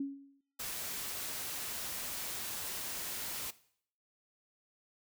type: tone with exponential decay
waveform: sine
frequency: 277.2 Hz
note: C#4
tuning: in tune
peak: -31 dBFS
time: 0-0.41 s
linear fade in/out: 5 ms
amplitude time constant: 87 ms
type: noise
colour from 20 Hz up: white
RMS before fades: -40 dBFS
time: 0.59-3.51 s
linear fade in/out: 10 ms
effects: noise-tail reverb RT60 0.6 s tail -18 dB re dry